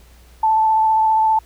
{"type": "tone with vibrato", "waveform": "sine", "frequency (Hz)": 878, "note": "A5", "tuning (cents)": -4, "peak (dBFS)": -12, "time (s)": [0.43, 1.39], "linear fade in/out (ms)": 5, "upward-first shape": "triangle", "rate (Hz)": 15, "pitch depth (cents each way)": 17, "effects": ["added 60 Hz sine -45 dBFS peak until 1.45 s", "pink hiss -52 dBFS RMS until 1.45 s"]}